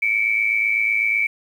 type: tone pair together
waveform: sine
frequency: 2209 / 2317 Hz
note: C#7 / D7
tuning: -7 / -24 cents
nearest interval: minor second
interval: 83 cents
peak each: -22 / -18 dBFS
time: 0.02-1.27 s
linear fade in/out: 5 ms
effects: 8-bit